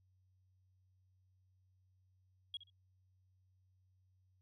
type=tone with echo; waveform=sine; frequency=3300 Hz; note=G#7; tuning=12 cents flat; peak=-39 dBFS; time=2.54-2.57 s; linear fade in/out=2 ms; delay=65 ms; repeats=2; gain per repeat=-14 dB; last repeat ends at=2.7 s; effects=tanh soft clip ceiling -36 dBFS + added 93 Hz sine -70 dBFS peak until 4.41 s